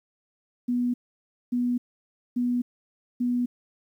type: tone bursts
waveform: sine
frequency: 244.7 Hz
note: B3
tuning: 16 cents flat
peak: -22 dBFS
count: 4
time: 0.68-3.46 s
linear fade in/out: 10 ms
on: 260 ms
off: 580 ms
effects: 10-bit